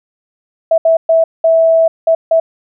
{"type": "tone bursts at uneven times", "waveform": "sine", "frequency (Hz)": 654, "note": "E5", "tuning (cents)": -14, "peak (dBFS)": -6, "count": 6, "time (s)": [[0.71, 0.78], [0.85, 0.97], [1.09, 1.24], [1.44, 1.88], [2.07, 2.15], [2.31, 2.4]], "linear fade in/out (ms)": 5, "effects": []}